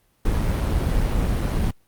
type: noise with amplitude modulation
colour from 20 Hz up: brown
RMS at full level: -20 dBFS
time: 0.25-1.71 s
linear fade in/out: 5 ms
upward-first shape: sine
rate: 110 Hz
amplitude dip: 25%
effects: pink hiss -64 dBFS RMS until 1.87 s + Opus 32 kbps